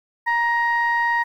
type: tone pair together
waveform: sine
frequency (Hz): 941 / 1878.3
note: A#5 / A#6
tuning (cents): +16 / +13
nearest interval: octave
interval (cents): 1197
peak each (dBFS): -19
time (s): 0.26-1.24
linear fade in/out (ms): 20
effects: tanh soft clip ceiling -12 dBFS + 9-bit